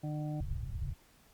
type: harmonic tone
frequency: 150.8 Hz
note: D3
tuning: 46 cents sharp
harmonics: 1 / 2 / 4 / 5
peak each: -35 / -41 / -47 / -49 dBFS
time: 0.03-0.41 s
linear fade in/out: 10 ms
type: low-pass noise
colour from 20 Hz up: pink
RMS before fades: -37 dBFS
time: 0.4-0.94 s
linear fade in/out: 10 ms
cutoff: 140 Hz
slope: 48 dB/octave
effects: pink hiss -64 dBFS RMS until 1.33 s + Opus 48 kbps